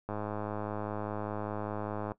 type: click train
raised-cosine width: 1 ms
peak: -22 dBFS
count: 214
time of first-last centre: 0.09-2.119 s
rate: 105 Hz
effects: noise-tail reverb RT60 0.1 s tail -17 dB re dry